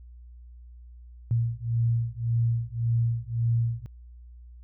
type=beating tone pair; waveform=sine; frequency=115.6 / 117.4 Hz; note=A#2 / A#2; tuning=-14 / +13 cents; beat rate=1.8 Hz; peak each=-26 / -26 dBFS; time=1.31-3.86 s; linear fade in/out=0 ms; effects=added 60 Hz sine -44 dBFS peak until 4.63 s